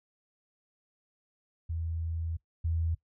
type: tone pair in turn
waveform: sine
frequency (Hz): 82.3 / 82.3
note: E2 / E2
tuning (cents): -2 / -2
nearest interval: unison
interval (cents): 0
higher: neither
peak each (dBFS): -31 / -27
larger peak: second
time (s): 1.69-2.37 / 2.64-2.95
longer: first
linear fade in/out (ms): 10
effects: noise-tail reverb RT60 0.1 s tail -19 dB re dry